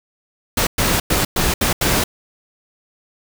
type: noise bursts at uneven times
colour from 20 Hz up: pink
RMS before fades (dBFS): -17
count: 6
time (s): 0.57-0.67 / 0.78-1 / 1.1-1.25 / 1.36-1.54 / 1.61-1.73 / 1.81-2.04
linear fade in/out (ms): 5
effects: none